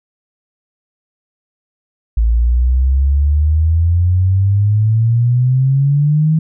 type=exponential sweep; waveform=sine; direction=up; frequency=55 to 160 Hz; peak=-9 dBFS; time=2.17-6.39 s; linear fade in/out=5 ms; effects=none